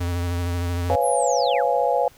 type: tone with vibrato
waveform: square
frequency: 87.31 Hz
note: F2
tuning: in tune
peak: -23 dBFS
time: 0-0.96 s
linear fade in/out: 10 ms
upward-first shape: sine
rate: 13 Hz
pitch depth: 29 cents each way
type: chord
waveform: sine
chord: C# dominant seventh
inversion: third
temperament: just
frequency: 498.9 / 554.4 / 693 / 831.5 Hz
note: B4 / C#5 / E#5 / G#5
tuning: +17 / 0 / -14 / +2 cents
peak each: -23 dBFS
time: 0.9-2.08 s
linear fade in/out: 0 ms
type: linear sweep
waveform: sine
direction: down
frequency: 11770 to 932.3 Hz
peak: -28 dBFS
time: 1.01-1.64 s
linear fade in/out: 50 ms
effects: pink hiss -52 dBFS RMS until 2.17 s